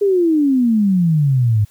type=exponential sweep; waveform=sine; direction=down; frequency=415.3 to 101.6 Hz; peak=-11 dBFS; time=0.01-1.65 s; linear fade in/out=10 ms; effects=white hiss -53 dBFS RMS until 1.7 s